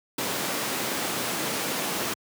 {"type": "high-pass noise", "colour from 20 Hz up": "pink", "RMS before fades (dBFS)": -29, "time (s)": [0.18, 2.14], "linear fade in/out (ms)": 5, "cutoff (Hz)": 200, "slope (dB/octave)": 12, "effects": ["high-pass 100 Hz 12 dB/octave"]}